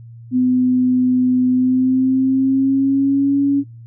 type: tone with pitch glide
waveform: sine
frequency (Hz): 252.7 to 280.4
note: B3 to C#4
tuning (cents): +40 to +20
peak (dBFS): -12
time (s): 0.31-3.64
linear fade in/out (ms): 50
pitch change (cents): +180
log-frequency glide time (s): 1.49-3.4
effects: noise-tail reverb RT60 0.3 s tail -21 dB re dry + added 116 Hz sine -35 dBFS peak until 3.86 s